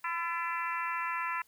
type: harmonic tone with a mistuned harmonic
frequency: 336.6 Hz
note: E4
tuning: 36 cents sharp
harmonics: 3 / 4 / 5 / 6 / 7 / 8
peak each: -35 / -37 / -39 / -41 / -42 / -43 dBFS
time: 0.04-1.42 s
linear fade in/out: 5 ms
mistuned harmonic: 5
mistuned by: +54 cents
effects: white hiss -66 dBFS RMS until 1.47 s